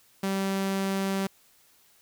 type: tone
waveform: sawtooth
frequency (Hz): 194.1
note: G3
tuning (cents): -17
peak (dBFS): -22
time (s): 0.23-1.27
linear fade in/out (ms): 5
effects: white hiss -61 dBFS RMS until 2.01 s